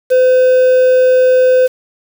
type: tone with quantisation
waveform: triangle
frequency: 510 Hz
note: C5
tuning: 44 cents flat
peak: -4 dBFS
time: 0.1-1.68 s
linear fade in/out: 20 ms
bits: 5
effects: none